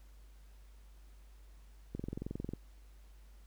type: click train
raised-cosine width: 3 ms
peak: -26 dBFS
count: 14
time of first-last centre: 1.95-2.536 s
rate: 22.2 Hz
effects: added 50 Hz sine -54 dBFS peak until 3.46 s + pink hiss -69 dBFS RMS until 3.46 s